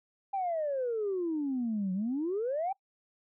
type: exponential two-way sweep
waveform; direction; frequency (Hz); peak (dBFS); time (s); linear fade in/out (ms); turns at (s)
sine; down then up; 804 to 181.5 to 804; -28; 0.33-2.73; 10; 1.93
effects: noise-tail reverb RT60 0.1 s tail -24 dB re dry + tanh soft clip ceiling -25 dBFS